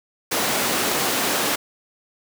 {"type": "high-pass noise", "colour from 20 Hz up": "pink", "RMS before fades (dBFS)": -22, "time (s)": [0.31, 1.56], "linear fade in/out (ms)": 10, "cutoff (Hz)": 270, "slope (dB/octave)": 12, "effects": []}